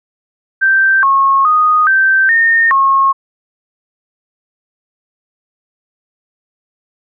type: tone with pitch steps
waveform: sine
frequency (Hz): 1564 / 1090 / 1240 / 1557 / 1831 / 1086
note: G6 / C#6 / D#6 / G6 / A#6 / C#6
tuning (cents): -4 / -29 / -6 / -12 / -32 / -36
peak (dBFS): -7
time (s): 0.61-3.13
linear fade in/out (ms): 20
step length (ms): 420
effects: none